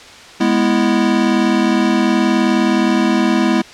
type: chord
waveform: square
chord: E major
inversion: first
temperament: equal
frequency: 207.7 / 246.9 / 329.6 Hz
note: G#3 / B3 / E4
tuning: 0 / 0 / 0 cents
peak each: -17 dBFS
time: 0.4-3.62 s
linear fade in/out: 10 ms
effects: white hiss -37 dBFS RMS until 3.73 s + low-pass 5000 Hz 12 dB/octave